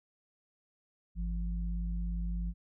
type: tone pair together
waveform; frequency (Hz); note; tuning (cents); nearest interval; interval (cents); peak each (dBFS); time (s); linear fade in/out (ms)
sine; 51.76 / 173.1; G#1 / F3; -5 / -15; octave + major sixth; 2090; -32 / -39; 1.15-2.54; 50
effects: none